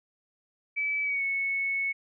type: tone with pitch glide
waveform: sine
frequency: 2300 to 2206 Hz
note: D7 to C#7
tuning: -37 to -9 cents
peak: -26 dBFS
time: 0.76-1.93 s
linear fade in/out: 20 ms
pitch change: -72 cents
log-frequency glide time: 1.03-1.23 s
effects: none